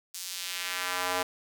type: tone with high-pass filter sweep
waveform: square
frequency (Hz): 91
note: F#2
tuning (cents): -28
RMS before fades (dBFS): -33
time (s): 0.14-1.23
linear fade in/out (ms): 5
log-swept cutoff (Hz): 6200 to 640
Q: 1
effects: none